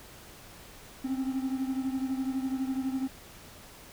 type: beating tone pair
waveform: triangle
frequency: 261.6 / 273.6 Hz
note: C4 / C#4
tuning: 0 / -23 cents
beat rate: 12 Hz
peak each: -28 / -33 dBFS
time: 1.04-3.08 s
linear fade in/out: 10 ms
effects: pink hiss -50 dBFS RMS until 3.92 s